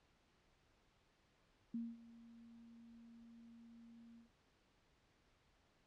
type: tone with ADSR envelope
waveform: sine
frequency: 231.7 Hz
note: A#3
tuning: 10 cents flat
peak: -39 dBFS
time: 1.74-4.3 s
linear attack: 5 ms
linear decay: 220 ms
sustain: -19 dB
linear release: 130 ms
effects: pink hiss -75 dBFS RMS until 5.86 s + low-pass 5000 Hz 12 dB/octave